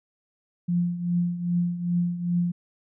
sine tone with tremolo, 174.61 Hz, F3, in tune, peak -19 dBFS, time 0.68-2.52 s, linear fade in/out 10 ms, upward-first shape triangle, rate 2.5 Hz, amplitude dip 75%, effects none

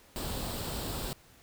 pink noise with comb filter, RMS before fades -36 dBFS, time 0.16-1.13 s, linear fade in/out 0 ms, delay 0.24 ms, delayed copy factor +0.5, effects pink hiss -59 dBFS RMS until 1.42 s

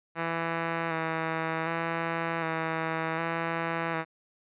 5% pulse tone with vibrato, 163.9 Hz, E3, 10 cents flat, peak -17 dBFS, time 0.15-4.05 s, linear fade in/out 50 ms, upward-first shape square, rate 0.66 Hz, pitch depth 22 cents each way, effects resampled to 8000 Hz

